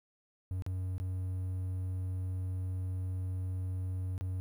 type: tone with dropouts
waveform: triangle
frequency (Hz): 92.5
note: F#2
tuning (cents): 0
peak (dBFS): -31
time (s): 0.51-4.4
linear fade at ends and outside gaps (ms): 0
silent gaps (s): 0.622-0.664 / 0.981-1 / 4.179-4.21
effects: 11-bit